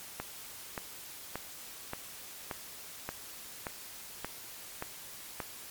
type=click train; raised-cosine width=0.5 ms; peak=-20 dBFS; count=10; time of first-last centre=0.2-5.402 s; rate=1.73 Hz; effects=white hiss -47 dBFS RMS until 5.7 s + MP3 96 kbps